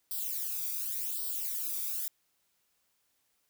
violet noise with flanger, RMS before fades -35 dBFS, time 0.11-2.08 s, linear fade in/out 0 ms, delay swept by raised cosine 0.22 to 0.86 ms, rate 0.89 Hz, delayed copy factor +0.8, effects white hiss -75 dBFS RMS until 3.49 s

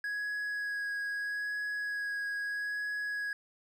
triangle tone with vibrato, 1663 Hz, G#6, 2 cents sharp, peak -31 dBFS, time 0.04-3.33 s, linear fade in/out 2 ms, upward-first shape sine, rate 0.78 Hz, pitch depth 12 cents each way, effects none

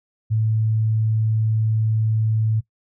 sine tone, 110 Hz, A2, in tune, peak -17 dBFS, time 0.3-2.61 s, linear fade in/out 20 ms, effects noise-tail reverb RT60 0.1 s tail -18 dB re dry

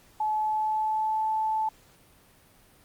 sine tone with pitch glide, 859 to 873 Hz, A5 to A5, -42 to -14 cents, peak -24 dBFS, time 0.2-1.69 s, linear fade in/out 5 ms, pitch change +28 cents, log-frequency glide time 0.34-1.26 s, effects pink hiss -58 dBFS RMS until 2.84 s + Opus 48 kbps

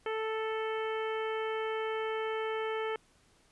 harmonic tone, 440 Hz, A4, in tune, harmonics 1 / 2 / 3 / 4 / 5 / 6 / 7, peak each -33 / -40 / -41 / -44 / -44 / -51 / -48 dBFS, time 0.06-2.96 s, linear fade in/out 2 ms, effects pink hiss -66 dBFS RMS until 3.51 s + resampled to 24000 Hz

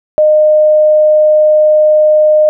sine tone, 612 Hz, D#5, 29 cents flat, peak -4 dBFS, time 0.18-2.49 s, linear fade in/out 0 ms, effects none

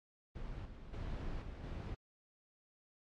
brown noise with level steps, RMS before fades -45 / -51 / -42 / -47 / -43 dBFS, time 0.35-1.95 s, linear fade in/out 10 ms, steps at 0.65 / 0.93 / 1.42 / 1.63 s, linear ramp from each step 5 ms, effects low-pass 4000 Hz 12 dB/octave + AAC 64 kbps

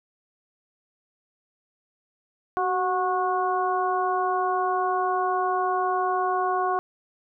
harmonic tone with a mistuned harmonic, 365.6 Hz, F#4, 21 cents flat, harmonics 1 / 2 / 3 / 4, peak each -28 / -25 / -26 / -35 dBFS, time 2.57-6.79 s, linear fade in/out 0 ms, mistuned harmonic 1, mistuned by +44 cents, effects none

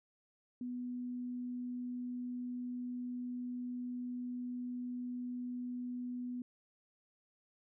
sine tone, 246.9 Hz, B3, in tune, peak -38 dBFS, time 0.61-6.42 s, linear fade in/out 2 ms, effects none

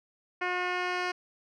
10% pulse tone with low-pass filter sweep, 360.3 Hz, F#4, 46 cents flat, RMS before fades -31 dBFS, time 0.41-1.12 s, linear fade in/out 10 ms, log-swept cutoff 2400 to 4000 Hz, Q 1.5, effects none

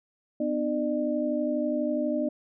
sine tone cluster, 250.9 / 303.1 / 601 Hz, B3 / D#4 / D5, +28 / -45 / +40 cents, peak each -29 dBFS, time 0.4-2.29 s, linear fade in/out 5 ms, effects none

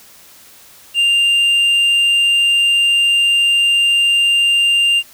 triangle tone with tanh clipping, 2794 Hz, F7, in tune, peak -11 dBFS, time 0.94-5.03 s, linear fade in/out 50 ms, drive 8 dB, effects white hiss -43 dBFS RMS until 5.13 s

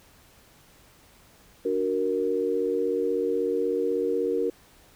sine chord, D augmented, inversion none, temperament equal, 293.7 / 370 / 466.2 Hz, D4 / F#4 / A#4, 0 / 0 / 0 cents, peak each -31 / -28 / -25 dBFS, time 1.65-4.5 s, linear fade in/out 5 ms, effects pink hiss -56 dBFS RMS until 4.95 s

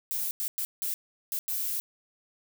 violet noise bursts at uneven times, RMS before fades -31 dBFS, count 6, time 0.11-0.31 / 0.4-0.48 / 0.58-0.65 / 0.82-0.94 / 1.32-1.39 / 1.48-1.8 s, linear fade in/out 0 ms, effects none

